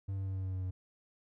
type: tone with pitch steps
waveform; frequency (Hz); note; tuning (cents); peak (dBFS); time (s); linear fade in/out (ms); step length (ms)
triangle; 97.4 / 96.56 / 95.73 / 94.9 / 94.08 / 93.27 / 92.47; G2 / G2 / G2 / F#2 / F#2 / F#2 / F#2; -11 / -26 / -41 / +44 / +29 / +14 / -1; -32; 0.08-0.71; 10; 90
effects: none